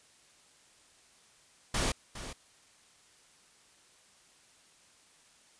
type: noise with echo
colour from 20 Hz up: pink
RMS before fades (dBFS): -30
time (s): 1.74-1.92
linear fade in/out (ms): 5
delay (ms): 410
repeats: 1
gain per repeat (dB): -12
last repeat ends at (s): 2.33
effects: white hiss -62 dBFS RMS until 5.59 s + resampled to 22050 Hz